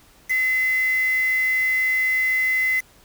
sine tone with quantisation, 2037 Hz, C7, 47 cents flat, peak -18 dBFS, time 0.29-2.81 s, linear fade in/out 20 ms, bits 5, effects pink hiss -53 dBFS RMS until 3.04 s

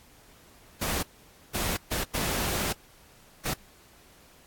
pink noise bursts at uneven times, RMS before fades -29 dBFS, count 5, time 0.81-1.03 / 1.54-1.77 / 1.91-2.04 / 2.14-2.73 / 3.45-3.54 s, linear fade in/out 10 ms, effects pink hiss -56 dBFS RMS until 4.46 s + AAC 64 kbps

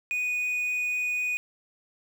triangle tone with quantisation, 2476 Hz, D#7, 9 cents flat, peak -24 dBFS, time 0.11-1.37 s, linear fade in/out 0 ms, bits 9, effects none

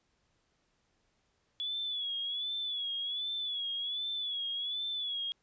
sine tone with vibrato, 3400 Hz, G#7, 40 cents sharp, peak -33 dBFS, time 1.6-5.32 s, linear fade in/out 0 ms, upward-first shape sine, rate 1.3 Hz, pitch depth 74 cents each way, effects pink hiss -75 dBFS RMS until 5.42 s + resampled to 16000 Hz

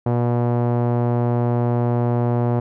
sawtooth tone with low-pass filter, 120 Hz, B2, 49 cents flat, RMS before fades -19 dBFS, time 0.06-2.6 s, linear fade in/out 5 ms, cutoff 780 Hz, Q 1.3, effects none

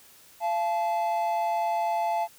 triangle tone pair together, 685.9 / 866 Hz, F5 / A5, -31 / -28 cents, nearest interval major third, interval 403 cents, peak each -25 / -25 dBFS, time 0.4-2.28 s, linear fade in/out 50 ms, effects white hiss -54 dBFS RMS until 2.38 s

